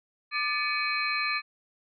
sine tone cluster, 1192 / 1742 / 2274 / 2513 / 4125 Hz, D6 / A6 / C#7 / D#7 / C8, +25 / -18 / +44 / +17 / -25 cents, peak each -32 / -33 / -32 / -32 / -34 dBFS, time 0.31-1.42 s, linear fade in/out 50 ms, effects none

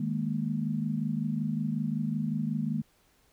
sine chord, D# suspended fourth, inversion none, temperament equal, 155.56 / 207.7 / 233.1 Hz, D#3 / G#3 / A#3, 0 / 0 / 0 cents, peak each -32 dBFS, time 0-2.82 s, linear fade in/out 5 ms, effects pink hiss -66 dBFS RMS until 3.32 s

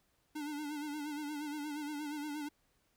square tone with vibrato, 296.5 Hz, D4, 17 cents sharp, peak -39 dBFS, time 0.35-2.49 s, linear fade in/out 10 ms, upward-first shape sine, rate 8.5 Hz, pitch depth 59 cents each way, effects pink hiss -75 dBFS RMS until 2.96 s

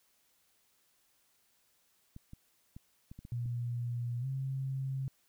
clicks, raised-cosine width 5 ms, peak -35 dBFS, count 7, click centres 2.164 / 2.334 / 2.765 / 3.115 / 3.19 / 3.251 / 3.458 s
sine tone with pitch glide, 120 to 133.92 Hz, B2 to C3, -49 to +41 cents, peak -33 dBFS, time 3.32-5.08 s, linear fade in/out 0 ms, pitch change +190 cents, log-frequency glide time 4.2-4.26 s
effects white hiss -72 dBFS RMS until 5.28 s

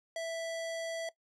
square tone with low-pass filter, 659.3 Hz, E5, in tune, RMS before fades -37 dBFS, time 0.16-1.09 s, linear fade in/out 2 ms, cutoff 8000 Hz, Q 1.1, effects noise-tail reverb RT60 0.1 s tail -18 dB re dry

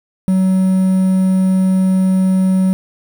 triangle tone with quantisation, 187.9 Hz, F#3, 27 cents sharp, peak -8 dBFS, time 0.28-2.73 s, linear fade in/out 0 ms, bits 6, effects none

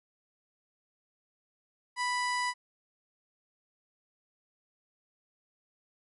harmonic tone, 987.8 Hz, B5, in tune, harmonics 1 / 2 / 3 / 4 / 5 / 6 / 7 / 8 / 9 / 10, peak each -31 / -33 / -45 / -46 / -40 / -51 / -48 / -49 / -54 / -47 dBFS, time 1.96-2.54 s, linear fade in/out 50 ms, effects none

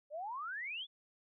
sine exponential sweep, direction up, 566 to 3526 Hz, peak -39 dBFS, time 0.1-0.87 s, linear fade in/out 50 ms, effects none

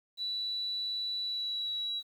sine tone with pitch glide, 3951 to 3899 Hz, B7 to B7, 0 to -23 cents, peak -32 dBFS, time 0.17-2.03 s, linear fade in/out 50 ms, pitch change -23 cents, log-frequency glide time 1.22-1.71 s, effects 10-bit

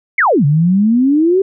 sine exponential two-way sweep, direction down then up, 2316 to 138.59 to 395.2 Hz, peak -8 dBFS, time 0.18-1.42 s, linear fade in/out 5 ms, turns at 0.45 s, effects none

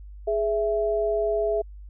sine tone pair together, 418 / 662 Hz, G#4 / E5, +11 / +7 cents, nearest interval minor sixth, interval 796 cents, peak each -24 dBFS, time 0.27-1.62 s, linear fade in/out 10 ms, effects added 50 Hz sine -39 dBFS peak until 1.89 s

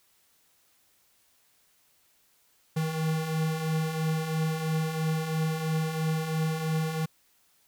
square beating tone pair, 156.4 / 159.4 Hz, D#3 / D#3, +9 / +42 cents, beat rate 3 Hz, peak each -35 / -28 dBFS, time 2.76-7.06 s, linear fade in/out 10 ms, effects white hiss -66 dBFS RMS until 7.67 s

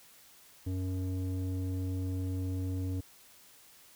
square tone with low-pass filter, 92.8 Hz, F#2, 6 cents sharp, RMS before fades -34 dBFS, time 0.66-3.01 s, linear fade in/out 10 ms, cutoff 340 Hz, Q 1.5, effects white hiss -58 dBFS RMS until 3.95 s

